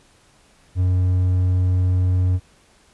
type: tone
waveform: triangle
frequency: 91.4 Hz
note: F#2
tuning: 21 cents flat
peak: -13 dBFS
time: 0.75-2.4 s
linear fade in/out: 50 ms
effects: pink hiss -55 dBFS RMS until 2.93 s + resampled to 24000 Hz